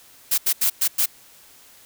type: noise bursts at uneven times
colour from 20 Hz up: blue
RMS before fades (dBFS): -19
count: 5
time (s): 0.31-0.38 / 0.46-0.53 / 0.61-0.7 / 0.81-0.88 / 0.98-1.06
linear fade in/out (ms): 10
effects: white hiss -50 dBFS RMS until 1.85 s